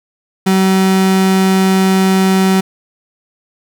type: tone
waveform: 35% pulse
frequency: 190 Hz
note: F#3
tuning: 46 cents sharp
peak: -7 dBFS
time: 0.46-2.61 s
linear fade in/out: 10 ms
effects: none